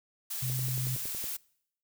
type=noise; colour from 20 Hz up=blue; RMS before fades=-36 dBFS; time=0.3-1.37 s; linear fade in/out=10 ms
type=tone; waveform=sine; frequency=127.6 Hz; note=C3; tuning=43 cents flat; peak=-31 dBFS; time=0.42-0.96 s; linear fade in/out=10 ms
type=click train; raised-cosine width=2 ms; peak=-32 dBFS; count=9; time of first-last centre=0.5-1.241 s; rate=10.8 Hz
effects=noise-tail reverb RT60 0.7 s tail -24 dB re dry